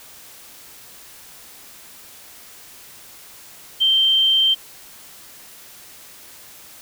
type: tone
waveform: sine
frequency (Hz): 3136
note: G7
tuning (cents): 0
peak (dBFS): -13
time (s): 3.8-4.55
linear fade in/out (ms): 20
effects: white hiss -43 dBFS RMS until 6.81 s